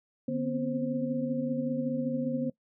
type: tone cluster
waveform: sine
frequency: 149.4 / 243.3 / 257.8 / 268.4 / 526 Hz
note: D3 / B3 / C4 / C4 / C5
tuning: +30 / -26 / -26 / +44 / +9 cents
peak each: -38 / -30 / -39 / -38 / -35 dBFS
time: 0.28-2.5 s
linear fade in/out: 5 ms
effects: noise-tail reverb RT60 0.1 s tail -20 dB re dry